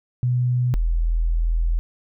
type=tone pair in turn; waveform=sine; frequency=124 / 41.38 Hz; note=B2 / E1; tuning=+7 / +7 cents; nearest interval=octave + perfect fifth; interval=1900 cents; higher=first; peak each=-17 dBFS; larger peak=neither; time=0.23-0.74 / 0.74-1.79 s; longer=second; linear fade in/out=0 ms; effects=none